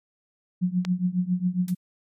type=tone with tremolo; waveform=sine; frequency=180.7 Hz; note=F#3; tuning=41 cents flat; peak=-18 dBFS; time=0.61-1.75 s; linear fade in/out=20 ms; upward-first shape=triangle; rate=7.3 Hz; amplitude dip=95%
type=click; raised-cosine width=0.2 ms; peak=-15 dBFS; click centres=0.85 s
type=noise with exponential decay; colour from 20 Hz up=blue; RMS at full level=-33 dBFS; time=1.68-1.77 s; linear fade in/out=2 ms; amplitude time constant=18 ms
effects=resampled to 32000 Hz